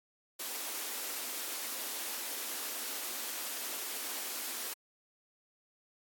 white high-pass noise, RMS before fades -39 dBFS, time 0.39-4.74 s, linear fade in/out 10 ms, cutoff 230 Hz, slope 96 dB/octave, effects AAC 64 kbps

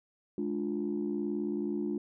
sine chord, D diminished, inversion second, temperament just, 211.4 / 293.7 / 352.4 Hz, Ab3 / D4 / F4, +31 / 0 / +16 cents, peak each -34 dBFS, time 0.38-1.98 s, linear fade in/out 2 ms, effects tanh soft clip ceiling -23 dBFS

